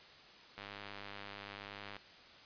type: click train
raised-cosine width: 0.3 ms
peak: -30 dBFS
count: 141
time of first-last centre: 0.58-1.966 s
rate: 101 Hz
effects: white hiss -57 dBFS RMS until 2.45 s + resampled to 11025 Hz

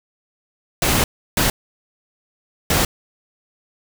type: noise bursts at uneven times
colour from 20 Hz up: pink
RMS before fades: -17 dBFS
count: 3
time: 0.82-1.04 / 1.37-1.5 / 2.7-2.85 s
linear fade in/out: 2 ms
effects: none

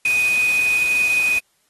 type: tone in noise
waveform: sine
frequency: 2491 Hz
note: D#7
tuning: 1 cent sharp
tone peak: -15 dBFS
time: 0.05-1.39 s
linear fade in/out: 5 ms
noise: white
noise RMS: -30 dBFS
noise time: 0.05-1.39 s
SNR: +12 dB
effects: white hiss -64 dBFS RMS until 1.69 s + AAC 32 kbps

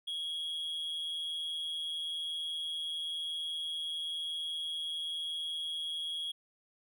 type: tone with amplitude modulation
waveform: triangle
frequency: 3305 Hz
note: G#7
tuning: 9 cents flat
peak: -31 dBFS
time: 0.07-6.32 s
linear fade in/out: 10 ms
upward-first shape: sine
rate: 161 Hz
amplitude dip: 50%
effects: none

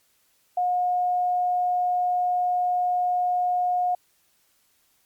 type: tone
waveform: sine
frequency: 720 Hz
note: F#5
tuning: 47 cents flat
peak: -20 dBFS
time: 0.57-3.95 s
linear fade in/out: 5 ms
effects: white hiss -65 dBFS RMS until 5.05 s + MP3 96 kbps

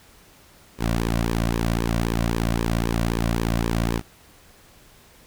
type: tone with flanger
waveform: sawtooth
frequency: 57.1 Hz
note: A#1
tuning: 35 cents flat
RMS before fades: -23 dBFS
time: 0.78-4.02 s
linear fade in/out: 50 ms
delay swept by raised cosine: 1.4 to 2.4 ms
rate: 3.8 Hz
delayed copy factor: -0.8
effects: pink hiss -52 dBFS RMS until 5.26 s

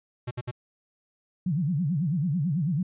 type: tone bursts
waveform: square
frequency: 122.6 Hz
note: B2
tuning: 12 cents flat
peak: -30 dBFS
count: 3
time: 0.27-0.513 s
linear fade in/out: 10 ms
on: 41 ms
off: 60 ms
type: tone with vibrato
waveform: sine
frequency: 160.4 Hz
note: E3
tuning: 47 cents flat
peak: -23 dBFS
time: 1.46-2.83 s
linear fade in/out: 5 ms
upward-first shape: sine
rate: 9.1 Hz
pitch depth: 280 cents each way
effects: resampled to 8000 Hz

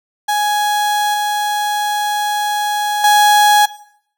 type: tone with level steps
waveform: 35% pulse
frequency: 833 Hz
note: G#5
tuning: 5 cents sharp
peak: -12 / -14 / -6 dBFS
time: 0.28-3.66 s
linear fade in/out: 10 ms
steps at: 1.14 / 3.04 s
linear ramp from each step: 2 ms
effects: noise-tail reverb RT60 0.6 s tail -17 dB re dry

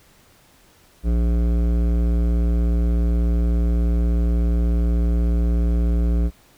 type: tone with hard clipping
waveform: triangle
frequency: 58.27 Hz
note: A#1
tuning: in tune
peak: -18 dBFS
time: 1.03-6.31 s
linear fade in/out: 50 ms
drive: 18 dB
effects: pink hiss -54 dBFS RMS until 6.57 s

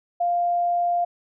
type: tone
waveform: sine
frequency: 698.5 Hz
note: F5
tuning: in tune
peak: -19 dBFS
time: 0.2-1.05 s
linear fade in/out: 10 ms
effects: none

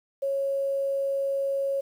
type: tone with quantisation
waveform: sine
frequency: 550 Hz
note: C#5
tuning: 14 cents flat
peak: -24 dBFS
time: 0.22-1.81 s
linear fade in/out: 10 ms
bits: 9
effects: none

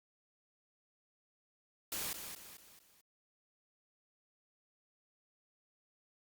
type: noise with echo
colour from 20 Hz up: white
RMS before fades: -39 dBFS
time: 1.92-2.13 s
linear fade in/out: 2 ms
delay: 220 ms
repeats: 4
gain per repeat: -7 dB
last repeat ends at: 3.01 s
effects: Opus 48 kbps

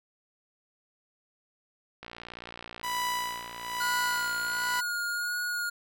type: click train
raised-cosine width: 0.3 ms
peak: -25 dBFS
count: 163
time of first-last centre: 2.03-4.79 s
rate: 58.7 Hz
type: tone with tremolo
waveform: sawtooth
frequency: 987.8 Hz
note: B5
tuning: in tune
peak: -24 dBFS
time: 2.83-4.81 s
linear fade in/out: 10 ms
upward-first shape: sine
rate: 1.1 Hz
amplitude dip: 80%
type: tone with vibrato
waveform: square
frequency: 1436 Hz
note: F6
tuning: 48 cents sharp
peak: -30 dBFS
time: 3.8-5.7 s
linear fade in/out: 10 ms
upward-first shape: sine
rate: 1.4 Hz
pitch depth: 17 cents each way
effects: none

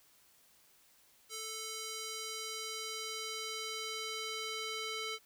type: tone with band-pass filter sweep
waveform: square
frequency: 440 Hz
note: A4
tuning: in tune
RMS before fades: -41 dBFS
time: 1.29-5.19 s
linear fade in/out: 50 ms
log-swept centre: 6800 to 3400 Hz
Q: 1
effects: white hiss -66 dBFS RMS until 5.25 s

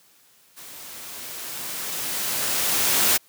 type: noise with level ramp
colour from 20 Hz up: white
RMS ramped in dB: -42 to -18 dBFS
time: 0.56-3.18 s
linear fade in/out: 20 ms
effects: white hiss -57 dBFS RMS until 3.28 s + high-pass 100 Hz 12 dB/octave

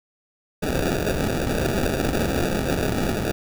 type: noise with sample-and-hold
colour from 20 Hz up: white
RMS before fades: -23 dBFS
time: 0.62-3.32 s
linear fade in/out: 10 ms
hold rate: 1050 Hz
effects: none

